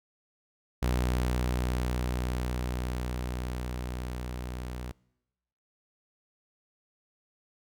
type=tone with level ramp; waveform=sawtooth; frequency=61.74 Hz; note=B1; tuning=in tune; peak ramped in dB=-21 to -32 dBFS; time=0.82-4.92 s; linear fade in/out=10 ms; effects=noise-tail reverb RT60 1.0 s tail -25 dB re dry